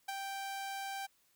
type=tone with ADSR envelope; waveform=sawtooth; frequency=784 Hz; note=G5; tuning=in tune; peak=-31 dBFS; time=0.08-1.07 s; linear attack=10 ms; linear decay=18 ms; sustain=-4 dB; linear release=18 ms; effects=white hiss -72 dBFS RMS until 1.35 s